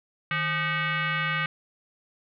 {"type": "tone with frequency modulation", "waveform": "sine", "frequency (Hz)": 156.4, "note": "D#3", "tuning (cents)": 9, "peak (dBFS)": -24, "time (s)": [0.31, 1.46], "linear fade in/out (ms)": 2, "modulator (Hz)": 689, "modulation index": 3.6, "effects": []}